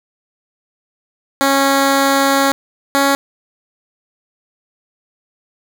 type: tone pair in turn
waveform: 10% pulse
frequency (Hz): 274.7 / 277.4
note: C#4 / C#4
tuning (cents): -16 / +1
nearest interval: unison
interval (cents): 17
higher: second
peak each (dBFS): -3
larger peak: neither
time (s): 1.41-2.52 / 2.95-3.15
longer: first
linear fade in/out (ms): 0
effects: none